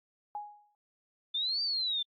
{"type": "tone with exponential decay", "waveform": "sine", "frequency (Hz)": 830.6, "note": "G#5", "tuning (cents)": 0, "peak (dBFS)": -33, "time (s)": [0.35, 0.75], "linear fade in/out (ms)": 1, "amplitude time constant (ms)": 85}
{"type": "exponential two-way sweep", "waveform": "sine", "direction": "up then down", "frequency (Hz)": [3520, 4699, 3520], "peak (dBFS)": -29, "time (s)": [1.34, 2.03], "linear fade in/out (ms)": 10, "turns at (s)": 1.62}
{"effects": ["AAC 32 kbps"]}